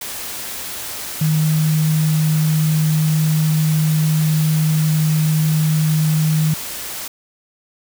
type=tone in noise; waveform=sine; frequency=155.56 Hz; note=D#3; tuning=in tune; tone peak=-13 dBFS; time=1.21-6.54 s; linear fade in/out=5 ms; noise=white; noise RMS=-28 dBFS; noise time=0.01-7.08 s; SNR=+12 dB; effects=none